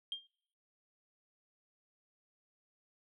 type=tone with exponential decay; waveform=sine; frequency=3201 Hz; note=G7; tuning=36 cents sharp; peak=-32 dBFS; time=0.12-0.27 s; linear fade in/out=1 ms; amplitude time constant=32 ms; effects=noise-tail reverb RT60 0.6 s tail -24 dB re dry + tanh soft clip ceiling -30 dBFS